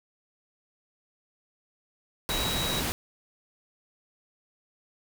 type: tone in noise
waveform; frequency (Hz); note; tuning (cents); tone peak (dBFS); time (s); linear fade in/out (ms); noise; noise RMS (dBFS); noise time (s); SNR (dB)
sine; 3858; B7; -41; -31; 2.3-2.8; 0; pink; -30; 2.29-2.92; -4
effects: none